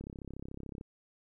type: click train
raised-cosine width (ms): 3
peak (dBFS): -30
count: 28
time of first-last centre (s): 0.01-0.811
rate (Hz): 33.7
effects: 12-bit